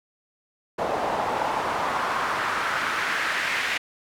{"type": "noise with band-pass filter sweep", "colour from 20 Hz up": "pink", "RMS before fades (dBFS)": -26, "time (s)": [0.78, 3.78], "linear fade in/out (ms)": 10, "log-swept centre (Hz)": [670, 2100], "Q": 2, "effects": []}